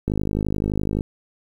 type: click train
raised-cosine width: 3 ms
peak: -10 dBFS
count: 49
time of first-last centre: 0.08-1.008 s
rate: 51.7 Hz
effects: 8-bit